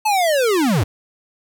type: linear sweep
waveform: square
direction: down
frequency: 881 to 79.9 Hz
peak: -15 dBFS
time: 0.05-0.84 s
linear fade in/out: 10 ms
effects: none